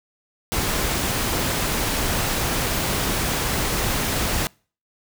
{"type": "noise", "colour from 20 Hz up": "pink", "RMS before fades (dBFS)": -23, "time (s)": [0.52, 4.47], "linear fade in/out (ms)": 0, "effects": ["noise-tail reverb RT60 0.4 s tail -26 dB re dry"]}